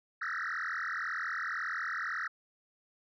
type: tone with frequency modulation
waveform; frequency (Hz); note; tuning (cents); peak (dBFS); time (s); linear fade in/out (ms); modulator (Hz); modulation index
sine; 1606; G6; +41; -31; 0.21-2.28; 10; 41.9; 7.8
effects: tanh soft clip ceiling -31 dBFS